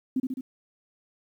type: tone with echo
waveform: sine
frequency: 259.3 Hz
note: C4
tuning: 15 cents flat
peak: -22 dBFS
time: 0.16-0.2 s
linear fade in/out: 5 ms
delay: 70 ms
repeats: 3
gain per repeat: -3 dB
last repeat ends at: 0.41 s
effects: 10-bit